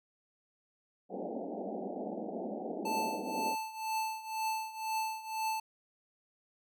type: band-pass noise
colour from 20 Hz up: pink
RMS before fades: -39 dBFS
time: 1.09-3.56 s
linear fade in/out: 50 ms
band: 190 to 810 Hz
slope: 96 dB/octave
type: tone with tremolo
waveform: square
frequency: 880 Hz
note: A5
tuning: in tune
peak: -31 dBFS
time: 2.85-5.6 s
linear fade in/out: 5 ms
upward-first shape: triangle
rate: 2 Hz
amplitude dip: 85%
effects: none